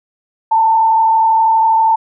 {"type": "tone with frequency modulation", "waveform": "sine", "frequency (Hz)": 893, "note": "A5", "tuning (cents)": 25, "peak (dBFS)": -8, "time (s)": [0.51, 1.96], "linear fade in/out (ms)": 10, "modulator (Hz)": 32.4, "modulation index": 0.61, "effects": []}